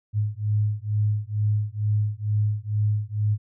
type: beating tone pair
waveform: sine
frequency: 104.3 / 106.5 Hz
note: G#2 / G#2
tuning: +8 / +44 cents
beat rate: 2.2 Hz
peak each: -24 dBFS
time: 0.13-3.38 s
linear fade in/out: 50 ms
effects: none